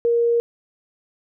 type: tone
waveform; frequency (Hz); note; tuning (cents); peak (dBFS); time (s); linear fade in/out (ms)
sine; 469.5; A#4; +12; -15; 0.05-0.4; 0
effects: none